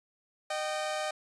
sawtooth tone pair together, 613.5 / 774 Hz, D#5 / G5, -25 / -22 cents, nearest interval major third, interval 403 cents, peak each -29 / -32 dBFS, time 0.5-1.11 s, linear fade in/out 5 ms, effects resampled to 22050 Hz

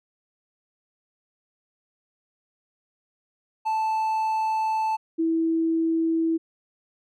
triangle / sine tone pair in turn, 878 / 326.7 Hz, A5 / E4, -4 / -15 cents, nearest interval octave + perfect fourth, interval 1711 cents, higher first, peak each -20 dBFS, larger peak neither, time 3.65-4.97 / 5.18-6.38 s, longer first, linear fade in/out 20 ms, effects none

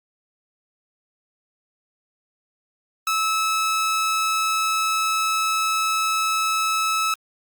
sawtooth tone, 1300 Hz, E6, 24 cents flat, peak -16 dBFS, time 3.07-7.14 s, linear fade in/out 2 ms, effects Opus 32 kbps

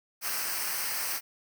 white noise with comb filter, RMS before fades -32 dBFS, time 0.21-1.21 s, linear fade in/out 50 ms, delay 0.28 ms, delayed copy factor -0.7, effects none

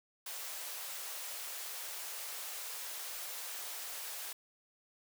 white high-pass noise, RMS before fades -43 dBFS, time 0.26-4.33 s, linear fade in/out 5 ms, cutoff 470 Hz, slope 24 dB/octave, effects none

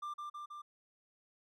triangle tone with echo, 1188 Hz, D6, 20 cents sharp, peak -37 dBFS, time 0.02-0.14 s, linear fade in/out 10 ms, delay 160 ms, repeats 3, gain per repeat -2 dB, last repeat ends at 0.62 s, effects none

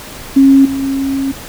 sine tone with level steps, 271.8 Hz, C#4, 34 cents flat, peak -3 / -15 / -13 dBFS, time 0.36-1.32 s, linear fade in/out 10 ms, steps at 0.65 / 0.82 s, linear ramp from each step 5 ms, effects pink hiss -30 dBFS RMS until 1.48 s

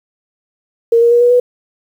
sine tone with pitch steps, 463.4 / 470.4 / 477.5 / 484.8 / 492.1 Hz, A#4 / A#4 / A#4 / B4 / B4, -10 / +16 / +42 / -32 / -6 cents, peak -6 dBFS, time 0.92-1.4 s, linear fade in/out 5 ms, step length 96 ms, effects 7-bit

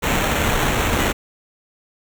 pink noise with sample-and-hold, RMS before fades -19 dBFS, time 0.02-1.13 s, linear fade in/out 20 ms, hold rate 4900 Hz, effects none

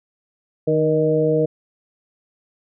harmonic tone with a mistuned harmonic, 154.6 Hz, D#3, 11 cents flat, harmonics 1 / 2 / 3 / 4, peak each -22 / -23 / -17 / -23 dBFS, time 0.67-1.46 s, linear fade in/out 10 ms, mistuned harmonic 3, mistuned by +31 cents, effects none

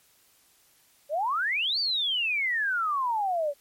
sine exponential two-way sweep, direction up then down, 554.4 to 4699 to 554.4 Hz, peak -24 dBFS, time 1.09-3.54 s, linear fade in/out 50 ms, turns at 1.79 s, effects white hiss -62 dBFS RMS until 3.6 s + MP3 64 kbps

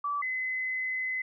sine tone pair in turn, 1156 / 2033 Hz, D6 / B6, -28 / +50 cents, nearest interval minor seventh, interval 978 cents, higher second, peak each -28 / -29 dBFS, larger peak first, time 0.04-0.22 / 0.22-1.22 s, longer second, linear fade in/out 5 ms, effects none

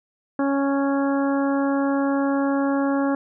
harmonic tone, 277.2 Hz, C#4, in tune, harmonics 1 / 2 / 3 / 4 / 5 / 6, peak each -20 / -26 / -30 / -32 / -34 / -36 dBFS, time 0.39-3.15 s, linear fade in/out 2 ms, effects none

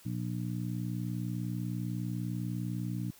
harmonic tone, 60 Hz, B1, 49 cents flat, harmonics 2 / 3 / 4 / 5, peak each -35 / -37 / -42 / -42 dBFS, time 0.05-3.11 s, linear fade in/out 10 ms, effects white hiss -58 dBFS RMS until 3.19 s

